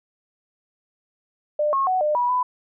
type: tone with pitch steps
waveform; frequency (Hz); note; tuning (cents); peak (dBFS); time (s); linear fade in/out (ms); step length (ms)
sine; 598 / 1086 / 744 / 602 / 974 / 998; D5 / C#6 / F#5 / D5 / B5 / B5; +31 / -36 / +9 / +43 / -24 / +18; -18; 1.59-2.43; 5; 140
effects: none